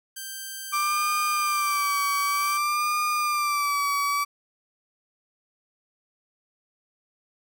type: tone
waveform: 5% pulse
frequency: 1568 Hz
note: G6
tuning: in tune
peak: -23 dBFS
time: 0.16-2.58 s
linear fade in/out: 10 ms
type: tone with vibrato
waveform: 35% pulse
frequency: 1174.7 Hz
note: D6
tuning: in tune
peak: -21 dBFS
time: 0.72-4.25 s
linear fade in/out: 20 ms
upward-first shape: sine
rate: 0.54 Hz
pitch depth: 56 cents each way
effects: none